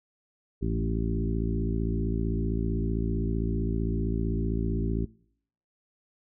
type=harmonic tone with a mistuned harmonic; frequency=55.5 Hz; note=A1; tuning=16 cents sharp; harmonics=1 / 2 / 3 / 4 / 5 / 6 / 7; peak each=-29 / -32 / -34 / -35 / -36 / -37 / -37 dBFS; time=0.61-5.06 s; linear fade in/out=20 ms; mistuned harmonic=3; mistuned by=+26 cents; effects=noise-tail reverb RT60 0.7 s tail -24 dB re dry